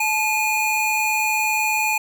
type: tone pair together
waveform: square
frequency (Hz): 864.4 / 2445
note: A5 / D#7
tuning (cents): -31 / -31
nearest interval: octave + tritone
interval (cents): 1800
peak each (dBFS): -23 / -21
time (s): 0-1.98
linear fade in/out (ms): 5
effects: none